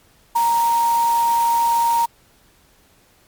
sine tone in noise, 932.3 Hz, A#5, in tune, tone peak -14 dBFS, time 0.35-2.06 s, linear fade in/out 10 ms, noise white, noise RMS -31 dBFS, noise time 0.35-2.06 s, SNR +14 dB, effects pink hiss -55 dBFS RMS until 3.27 s + MP3 96 kbps

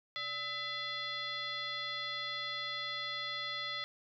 sine tone with frequency modulation, 2722 Hz, F7, 45 cents flat, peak -36 dBFS, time 0.16-3.84 s, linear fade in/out 0 ms, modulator 713 Hz, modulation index 2.2, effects none

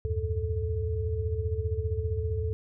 sine tone cluster, 76.1 / 91 / 106.5 / 438.4 Hz, D#2 / F#2 / G#2 / A4, -38 / -28 / +44 / -6 cents, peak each -31 / -31 / -35 / -34 dBFS, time 0.05-2.53 s, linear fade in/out 0 ms, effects none

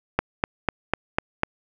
click train, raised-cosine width 0.5 ms, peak -4 dBFS, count 6, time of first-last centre 0.19-1.434 s, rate 4.02 Hz, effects none

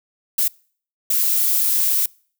violet noise bursts at uneven times, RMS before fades -18 dBFS, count 2, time 0.38-0.48 / 1.1-2.06 s, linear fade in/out 5 ms, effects noise-tail reverb RT60 0.5 s tail -26 dB re dry

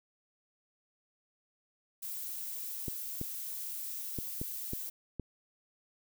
violet noise, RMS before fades -40 dBFS, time 2.02-4.9 s, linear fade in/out 10 ms
clicks, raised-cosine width 3 ms, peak -24 dBFS, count 6, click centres 2.882 / 3.214 / 4.187 / 4.415 / 4.734 / 5.197 s
effects none

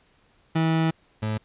30% pulse tone pair in turn, 161.7 / 108.27 Hz, E3 / A2, -33 / -27 cents, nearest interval perfect fifth, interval 694 cents, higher first, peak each -17 / -22 dBFS, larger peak first, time 0.55-0.91 / 1.22-1.38 s, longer first, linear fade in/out 10 ms, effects pink hiss -62 dBFS RMS until 1.44 s + resampled to 8000 Hz

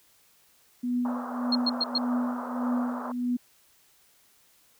sine tone with tremolo, 245.6 Hz, B3, 9 cents flat, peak -23 dBFS, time 0.83-3.37 s, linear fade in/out 10 ms, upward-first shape triangle, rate 1.7 Hz, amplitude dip 85%
white band-pass noise, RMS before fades -37 dBFS, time 1.05-3.12 s, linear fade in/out 2 ms, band 480 to 1300 Hz, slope 48 dB/octave
sine tone bursts, 4249 Hz, C8, 26 cents sharp, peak -22 dBFS, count 4, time 1.52-1.982 s, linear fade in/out 5 ms, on 33 ms, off 110 ms
effects white hiss -62 dBFS RMS until 4.79 s

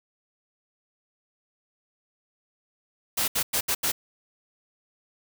white noise bursts at uneven times, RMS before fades -25 dBFS, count 5, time 3.17-3.28 / 3.35-3.43 / 3.53-3.61 / 3.68-3.75 / 3.83-3.92 s, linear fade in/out 10 ms, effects none

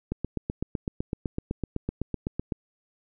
click train, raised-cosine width 3 ms, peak -15 dBFS, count 20, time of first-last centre 0.12-2.522 s, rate 7.91 Hz, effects none

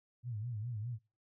sine tone with vibrato, 113.3 Hz, A#2, 49 cents flat, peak -37 dBFS, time 0.23-0.99 s, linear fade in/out 50 ms, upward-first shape sine, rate 4.9 Hz, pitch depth 160 cents each way, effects noise-tail reverb RT60 0.3 s tail -23 dB re dry

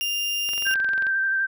35% pulse tone, 2800 Hz, F7, 4 cents sharp, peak -22 dBFS, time 0.01-0.74 s, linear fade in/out 0 ms
click train, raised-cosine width 0.3 ms, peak -21 dBFS, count 14, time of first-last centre 0.49-1.068 s, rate 22.5 Hz
sine tone with vibrato, 1568 Hz, G6, in tune, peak -20 dBFS, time 0.65-1.47 s, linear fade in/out 20 ms, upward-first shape square, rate 12 Hz, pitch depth 16 cents each way
effects none

